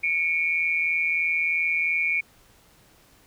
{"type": "tone pair together", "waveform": "sine", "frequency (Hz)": [2229, 2392], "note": ["C#7", "D7"], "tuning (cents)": [9, 31], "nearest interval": "minor second", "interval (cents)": 122, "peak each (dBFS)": -24, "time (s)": [0.03, 2.21], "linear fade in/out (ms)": 10, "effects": ["pink hiss -57 dBFS RMS until 3.26 s"]}